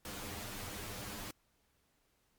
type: noise with comb filter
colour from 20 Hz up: pink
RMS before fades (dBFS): -44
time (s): 0.05-1.31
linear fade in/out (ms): 2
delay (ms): 9.9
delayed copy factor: +0.8
effects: pink hiss -75 dBFS RMS until 2.38 s + MP3 96 kbps